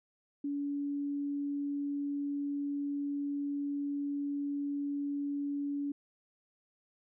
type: tone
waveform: sine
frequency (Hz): 285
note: C#4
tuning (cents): +48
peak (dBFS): -32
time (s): 0.44-5.92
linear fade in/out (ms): 5
effects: none